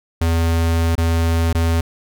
square tone with dropouts, 82.9 Hz, E2, 10 cents sharp, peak -15 dBFS, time 0.21-1.81 s, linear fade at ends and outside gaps 5 ms, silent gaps 0.954-0.979 / 1.529-1.548 s, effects none

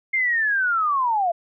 sine linear sweep, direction down, 2129 to 659.3 Hz, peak -18 dBFS, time 0.13-1.32 s, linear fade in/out 10 ms, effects none

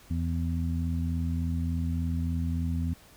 harmonic tone, 83.4 Hz, E2, 21 cents sharp, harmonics 1 / 2 / 3, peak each -28 / -33 / -34 dBFS, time 0.1-2.94 s, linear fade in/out 10 ms, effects pink hiss -55 dBFS RMS until 3.16 s

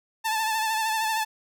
sawtooth tone with vibrato, 880 Hz, A5, in tune, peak -20 dBFS, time 0.24-1.25 s, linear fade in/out 20 ms, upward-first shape triangle, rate 13 Hz, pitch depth 47 cents each way, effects none

